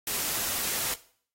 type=noise; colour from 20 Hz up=white; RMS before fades=-30 dBFS; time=0.07-0.94 s; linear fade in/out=2 ms; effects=noise-tail reverb RT60 0.5 s tail -17 dB re dry + AAC 48 kbps